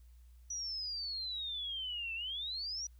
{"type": "exponential two-way sweep", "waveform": "sine", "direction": "down then up", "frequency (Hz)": [5900, 2637, 5900], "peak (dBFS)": -37, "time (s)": [0.5, 2.87], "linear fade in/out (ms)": 5, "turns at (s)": 2.14, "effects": ["added 60 Hz sine -55 dBFS peak until 2.99 s", "white hiss -75 dBFS RMS until 2.99 s"]}